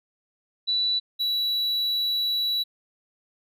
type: tone pair in turn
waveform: sine / triangle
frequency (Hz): 3954 / 3927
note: B7 / B7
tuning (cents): +1 / -11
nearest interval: unison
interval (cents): 12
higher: first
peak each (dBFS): -21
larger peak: neither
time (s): 0.67-1 / 1.19-2.64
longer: second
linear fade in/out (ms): 20
effects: none